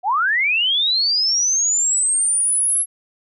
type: linear sweep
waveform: sine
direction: up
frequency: 688 to 11175 Hz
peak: -15 dBFS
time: 0.03-2.86 s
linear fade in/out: 50 ms
effects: none